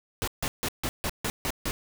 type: noise bursts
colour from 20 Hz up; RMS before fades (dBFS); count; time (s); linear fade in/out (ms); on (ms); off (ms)
pink; -29; 8; 0.22-1.71; 0; 55; 150
effects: none